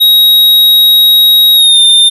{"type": "tone with pitch glide", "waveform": "square", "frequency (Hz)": [3800, 3612], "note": ["A#7", "A7"], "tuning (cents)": [33, 45], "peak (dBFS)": -3, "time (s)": [0, 2.1], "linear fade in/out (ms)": 20, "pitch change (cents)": -88, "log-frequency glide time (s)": [1.54, 1.8], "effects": []}